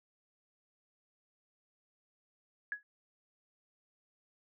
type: tone with exponential decay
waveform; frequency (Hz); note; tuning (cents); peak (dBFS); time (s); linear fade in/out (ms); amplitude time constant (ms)
sine; 1677; G#6; +16; -30; 2.72-2.83; 1; 22
effects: none